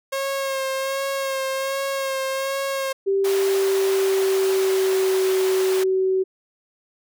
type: tone with vibrato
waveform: sawtooth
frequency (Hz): 540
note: C#5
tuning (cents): -45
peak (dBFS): -19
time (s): 0.12-2.93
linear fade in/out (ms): 10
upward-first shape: sine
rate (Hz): 1.3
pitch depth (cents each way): 25
type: tone with pitch glide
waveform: sine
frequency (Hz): 391.6 to 378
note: G4 to F#4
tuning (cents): -2 to +37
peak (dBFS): -17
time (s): 3.06-6.24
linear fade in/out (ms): 20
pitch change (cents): -61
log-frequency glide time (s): 3.22-5.38
type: high-pass noise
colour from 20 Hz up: pink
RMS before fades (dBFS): -31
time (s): 3.24-5.84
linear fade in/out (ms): 10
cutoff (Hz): 530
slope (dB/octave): 24
effects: none

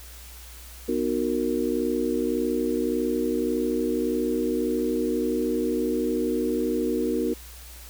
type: chord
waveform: sine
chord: B major seventh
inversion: none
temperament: just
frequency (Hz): 246.9 / 308.7 / 370.4 / 463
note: B3 / D#4 / F#4 / A#4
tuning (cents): 0 / -14 / +2 / -12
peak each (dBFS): -28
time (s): 0.88-7.34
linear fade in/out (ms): 10
effects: added 60 Hz sine -43 dBFS peak until 7.89 s + white hiss -46 dBFS RMS until 7.89 s

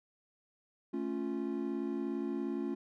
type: chord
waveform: triangle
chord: A augmented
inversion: none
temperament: equal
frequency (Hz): 220 / 277.2 / 349.2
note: A3 / C#4 / E#4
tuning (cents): 0 / 0 / 0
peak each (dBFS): -37 / -35 / -36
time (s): 0.93-2.75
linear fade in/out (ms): 10
effects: none

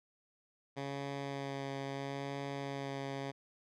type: tone with vibrato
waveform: 10% pulse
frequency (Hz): 138.59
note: C#3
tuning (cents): 0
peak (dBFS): -30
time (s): 0.76-3.32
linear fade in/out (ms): 20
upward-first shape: sine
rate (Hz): 0.75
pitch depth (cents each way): 16
effects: low-pass 5000 Hz 12 dB/octave

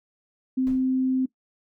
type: tone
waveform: sine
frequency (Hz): 259.7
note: C4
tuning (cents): -13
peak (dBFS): -20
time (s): 0.57-1.26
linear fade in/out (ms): 10
type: noise with exponential decay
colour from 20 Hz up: brown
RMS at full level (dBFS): -35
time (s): 0.67-0.94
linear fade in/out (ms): 0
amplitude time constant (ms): 58
effects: noise-tail reverb RT60 0.1 s tail -19 dB re dry

